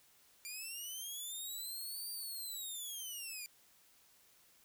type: linear two-way sweep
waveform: 10% pulse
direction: up then down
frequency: 2368 to 4689 to 2368 Hz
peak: -35 dBFS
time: 0.45-3.46 s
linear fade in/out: 0 ms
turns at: 2.11 s
effects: white hiss -67 dBFS RMS until 4.64 s